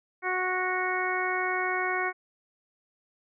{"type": "harmonic tone with a mistuned harmonic", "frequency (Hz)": 367.7, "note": "F#4", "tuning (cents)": -11, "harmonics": [1, 2, 3, 4, 5, 6], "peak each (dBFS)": [-33, -33, -33, -33, -33, -33], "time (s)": [0.22, 2.13], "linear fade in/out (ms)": 50, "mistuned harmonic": 5, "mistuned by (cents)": 17, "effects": []}